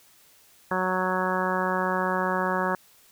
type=harmonic tone; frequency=185 Hz; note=F#3; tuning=in tune; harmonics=1 / 2 / 3 / 4 / 5 / 6 / 7 / 8 / 9; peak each=-31 / -32 / -31 / -34 / -30 / -31 / -34 / -35 / -32 dBFS; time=0.71-2.75 s; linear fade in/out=2 ms; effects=white hiss -57 dBFS RMS until 3.11 s